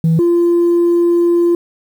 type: tone pair in turn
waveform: sine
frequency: 162.9 / 344.5 Hz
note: E3 / F4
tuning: -20 / -24 cents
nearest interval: octave + minor second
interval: 1296 cents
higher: second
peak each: -7 dBFS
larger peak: neither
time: 0.04-0.19 / 0.19-1.55 s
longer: second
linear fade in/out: 2 ms
effects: tanh soft clip ceiling -7 dBFS + 7-bit